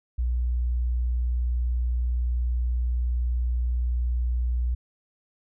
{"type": "tone", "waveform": "sine", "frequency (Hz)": 60.6, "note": "B1", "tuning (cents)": -32, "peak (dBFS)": -22, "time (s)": [0.18, 4.75], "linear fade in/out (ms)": 10, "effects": []}